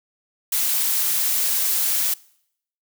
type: noise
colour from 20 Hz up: blue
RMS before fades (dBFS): -21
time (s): 0.52-2.14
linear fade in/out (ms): 5
effects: noise-tail reverb RT60 0.7 s tail -23 dB re dry

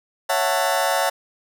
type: chord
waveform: sawtooth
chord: F# minor seventh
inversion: second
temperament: just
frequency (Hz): 555 / 666 / 740 / 888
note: C#5 / E5 / F#5 / A5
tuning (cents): +2 / +18 / 0 / +16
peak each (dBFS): -20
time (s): 0.29-1.1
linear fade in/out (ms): 10
effects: none

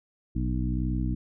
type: harmonic tone with a mistuned harmonic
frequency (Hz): 61.8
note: B1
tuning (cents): +2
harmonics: 1 / 2 / 3 / 4 / 5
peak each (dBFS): -28 / -31 / -33 / -34 / -35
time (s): 0.35-1.15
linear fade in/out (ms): 10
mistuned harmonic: 1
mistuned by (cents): -130
effects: none

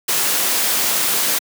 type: noise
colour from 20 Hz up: white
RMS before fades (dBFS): -18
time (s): 0.08-1.39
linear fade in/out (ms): 10
effects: high-pass 200 Hz 12 dB/octave

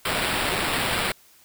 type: noise with sample-and-hold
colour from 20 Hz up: white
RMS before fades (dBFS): -25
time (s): 0.05-1.12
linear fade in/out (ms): 5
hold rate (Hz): 6300
effects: white hiss -55 dBFS RMS until 1.44 s

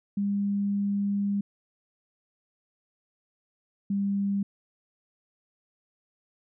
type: tone pair in turn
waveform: sine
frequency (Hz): 201.2 / 199.23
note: G3 / G3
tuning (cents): +45 / +28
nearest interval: unison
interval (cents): 17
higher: first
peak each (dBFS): -24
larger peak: neither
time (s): 0.17-1.41 / 3.9-4.43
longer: first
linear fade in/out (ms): 5
effects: none

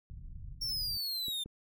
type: low-pass noise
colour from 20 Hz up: pink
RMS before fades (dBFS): -45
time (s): 0.1-0.97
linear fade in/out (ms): 0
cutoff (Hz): 130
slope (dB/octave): 24
type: exponential sweep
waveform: 45% pulse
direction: down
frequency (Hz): 5540 to 3562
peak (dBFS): -33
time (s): 0.61-1.44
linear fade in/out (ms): 10
type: clicks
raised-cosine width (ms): 3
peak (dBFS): -34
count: 2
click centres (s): 1.283 / 1.46
effects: none

